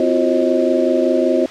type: tone cluster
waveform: sine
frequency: 258 / 339.3 / 364.5 / 536 / 627 Hz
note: C4 / F4 / F#4 / C5 / D#5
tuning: -24 / -50 / -26 / +42 / +13 cents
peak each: -19 dBFS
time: 0-1.46 s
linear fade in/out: 2 ms
effects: white hiss -34 dBFS RMS until 1.5 s + low-pass 4000 Hz 12 dB/octave